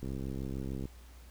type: click train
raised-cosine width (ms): 3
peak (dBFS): -26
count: 56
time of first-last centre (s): 0.03-0.855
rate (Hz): 66.7
effects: added 60 Hz sine -50 dBFS peak until 1.3 s + pink hiss -60 dBFS RMS until 1.3 s